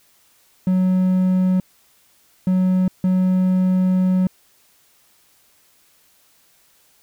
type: tone bursts at uneven times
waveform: triangle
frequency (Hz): 185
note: F#3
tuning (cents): 0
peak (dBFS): -12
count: 3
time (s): 0.67-1.6 / 2.47-2.88 / 3.04-4.27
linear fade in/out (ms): 2
effects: white hiss -57 dBFS RMS until 7.02 s